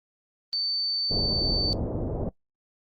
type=tone; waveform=sine; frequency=4549 Hz; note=C#8; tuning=44 cents sharp; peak=-25 dBFS; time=0.53-1.73 s; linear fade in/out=0 ms
type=low-pass noise; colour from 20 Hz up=pink; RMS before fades=-29 dBFS; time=1.11-2.29 s; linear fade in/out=2 ms; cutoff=630 Hz; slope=24 dB/octave
effects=noise-tail reverb RT60 0.1 s tail -21 dB re dry + Opus 24 kbps